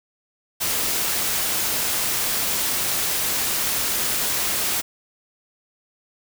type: noise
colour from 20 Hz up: white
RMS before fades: -23 dBFS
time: 0.6-4.82 s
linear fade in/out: 20 ms
effects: none